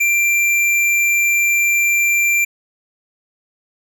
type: tone with hard clipping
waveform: triangle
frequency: 2364 Hz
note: D7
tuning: 11 cents sharp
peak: -14 dBFS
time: 0-2.45 s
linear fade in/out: 10 ms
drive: 18 dB
effects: none

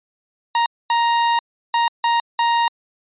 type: tone bursts at uneven times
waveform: 40% pulse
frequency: 936 Hz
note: A#5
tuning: 7 cents sharp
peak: -14 dBFS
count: 5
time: 0.55-0.66 / 0.9-1.39 / 1.74-1.88 / 2.04-2.2 / 2.39-2.68 s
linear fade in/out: 2 ms
effects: resampled to 8000 Hz

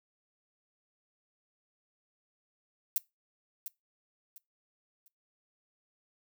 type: noise with echo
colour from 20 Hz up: violet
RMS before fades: -28 dBFS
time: 2.96-2.98 s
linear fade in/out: 0 ms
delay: 700 ms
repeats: 3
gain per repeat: -11 dB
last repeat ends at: 5.08 s
effects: noise-tail reverb RT60 0.2 s tail -23 dB re dry

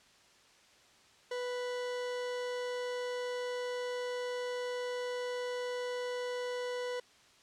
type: tone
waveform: 40% pulse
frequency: 493.9 Hz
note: B4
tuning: in tune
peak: -34 dBFS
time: 1.31-7 s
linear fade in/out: 5 ms
effects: white hiss -62 dBFS RMS until 7.42 s + low-pass 6000 Hz 12 dB/octave

